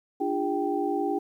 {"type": "tone cluster", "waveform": "sine", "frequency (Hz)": [296.1, 346.2, 405.2, 782], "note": ["D4", "F4", "G#4", "G5"], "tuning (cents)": [14, -15, -43, -4], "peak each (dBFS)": -30, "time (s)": [0.2, 1.19], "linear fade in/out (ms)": 10, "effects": ["10-bit"]}